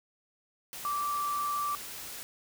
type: tone in noise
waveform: sine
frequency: 1167 Hz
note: D6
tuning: 11 cents flat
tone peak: -29 dBFS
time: 0.85-1.75 s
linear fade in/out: 0 ms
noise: white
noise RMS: -42 dBFS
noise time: 0.73-2.23 s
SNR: +10 dB
effects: none